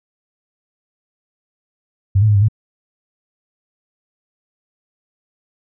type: tone with pitch steps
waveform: sine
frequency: 97.8 / 108.4 / 104.4 / 99.7 / 108.6 Hz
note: G2 / A2 / G#2 / G2 / A2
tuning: -4 / -25 / +10 / +30 / -22 cents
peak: -9 dBFS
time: 2.15-2.485 s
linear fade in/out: 10 ms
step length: 67 ms
effects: none